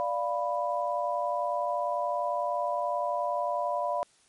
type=chord; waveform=sine; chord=B diminished; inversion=first; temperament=equal; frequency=587.3 / 698.5 / 987.8 Hz; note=D5 / F5 / B5; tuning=0 / 0 / 0 cents; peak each=-31 dBFS; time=0-4.03 s; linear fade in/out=0 ms; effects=white hiss -63 dBFS RMS until 4.28 s + MP3 48 kbps